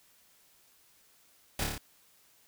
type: noise with echo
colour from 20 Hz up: pink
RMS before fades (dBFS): -32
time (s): 1.59-1.64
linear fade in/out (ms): 2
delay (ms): 28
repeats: 5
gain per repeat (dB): -2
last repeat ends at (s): 1.78
effects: white hiss -64 dBFS RMS until 2.47 s